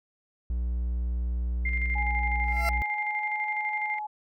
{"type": "tone", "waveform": "triangle", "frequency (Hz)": 60, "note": "B1", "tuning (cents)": -49, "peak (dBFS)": -24, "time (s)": [0.5, 2.82], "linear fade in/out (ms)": 0}
{"type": "tone with tremolo", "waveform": "sine", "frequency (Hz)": 2100, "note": "C7", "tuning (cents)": 6, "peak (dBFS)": -27, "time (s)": [1.65, 3.99], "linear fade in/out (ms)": 5, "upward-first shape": "square", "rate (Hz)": 12, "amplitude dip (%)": 45}
{"type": "tone with pitch glide", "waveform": "sine", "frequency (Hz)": [831, 847], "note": ["G#5", "G#5"], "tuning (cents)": [1, 34], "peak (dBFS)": -31, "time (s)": [1.95, 4.07], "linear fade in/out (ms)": 10, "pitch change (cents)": 33, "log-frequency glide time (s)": [2.42, 3.39]}
{"type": "tone with exponential growth", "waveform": "20% pulse", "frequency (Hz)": 679, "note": "F5", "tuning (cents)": -49, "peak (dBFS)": -21, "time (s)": [2.43, 2.69], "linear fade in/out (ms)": 0, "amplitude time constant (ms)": 56}
{"effects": []}